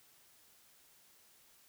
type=silence; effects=white hiss -65 dBFS RMS until 1.68 s